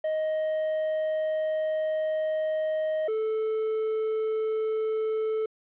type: tone pair in turn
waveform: triangle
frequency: 625 / 437.7 Hz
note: D#5 / A4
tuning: +8 / -9 cents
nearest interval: tritone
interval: 617 cents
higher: first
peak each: -23 dBFS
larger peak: neither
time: 0.04-3.08 / 3.08-5.46 s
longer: first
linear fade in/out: 5 ms
effects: resampled to 8000 Hz + 10-bit